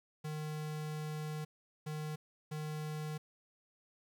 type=tone bursts at uneven times; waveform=square; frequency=153.2 Hz; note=D#3; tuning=27 cents flat; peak=-39 dBFS; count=3; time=0.24-1.45 / 1.86-2.16 / 2.51-3.18 s; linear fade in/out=10 ms; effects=11-bit